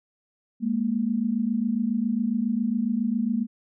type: tone pair together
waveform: sine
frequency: 207.9 / 235.2 Hz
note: G#3 / A#3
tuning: +2 / +16 cents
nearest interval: major second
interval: 214 cents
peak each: -26 / -24 dBFS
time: 0.6-3.47 s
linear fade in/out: 50 ms
effects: none